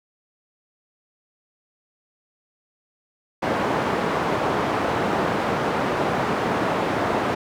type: band-pass noise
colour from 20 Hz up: white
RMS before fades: -23 dBFS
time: 3.42-7.35 s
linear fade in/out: 10 ms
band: 120 to 960 Hz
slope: 12 dB/octave
effects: none